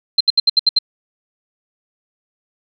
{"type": "tone bursts", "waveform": "sine", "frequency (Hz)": 4129, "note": "C8", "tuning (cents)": -24, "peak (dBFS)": -8, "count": 7, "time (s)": [0.18, 0.788], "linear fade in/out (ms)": 5, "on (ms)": 26, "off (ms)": 71, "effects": []}